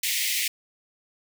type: high-pass noise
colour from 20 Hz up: pink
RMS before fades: -26 dBFS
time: 0.03-0.48 s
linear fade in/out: 5 ms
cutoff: 1900 Hz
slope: 96 dB/octave
effects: none